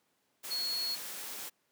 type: tone in noise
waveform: sine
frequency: 4336 Hz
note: C#8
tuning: 39 cents flat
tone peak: -32 dBFS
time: 0.5-0.96 s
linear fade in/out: 20 ms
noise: white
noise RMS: -42 dBFS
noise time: 0.43-1.5 s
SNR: +7 dB
effects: pink hiss -75 dBFS RMS until 1.71 s + high-pass 200 Hz 12 dB/octave